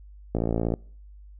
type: click train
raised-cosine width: 2 ms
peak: -12 dBFS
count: 23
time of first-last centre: 0.35-0.739 s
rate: 56.6 Hz
effects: noise-tail reverb RT60 0.5 s tail -25 dB re dry + added 50 Hz sine -44 dBFS peak until 1.39 s